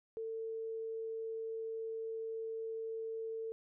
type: tone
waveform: sine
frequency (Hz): 448.2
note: A4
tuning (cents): +32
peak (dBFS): -38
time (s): 0.17-3.52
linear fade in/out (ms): 0
effects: none